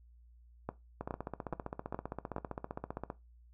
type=two click trains; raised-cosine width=1 ms; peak=-22 / -24 dBFS; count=5 / 33; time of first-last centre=0.69-2.364 / 1.01-3.102 s; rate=2.39 / 15.3 Hz; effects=noise-tail reverb RT60 0.2 s tail -17 dB re dry + added 59 Hz sine -57 dBFS peak until 3.53 s